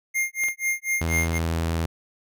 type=tone with tremolo; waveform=square; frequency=2119 Hz; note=C7; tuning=21 cents sharp; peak=-21 dBFS; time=0.14-1.39 s; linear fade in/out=20 ms; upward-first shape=sine; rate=4.1 Hz; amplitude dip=100%
type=clicks; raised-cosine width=0.3 ms; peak=-23 dBFS; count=2; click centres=0.437 / 0.485 s
type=tone with vibrato; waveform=sawtooth; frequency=82.5 Hz; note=E2; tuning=2 cents sharp; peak=-19 dBFS; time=1.01-1.86 s; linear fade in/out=5 ms; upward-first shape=triangle; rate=10 Hz; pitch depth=11 cents each way
effects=none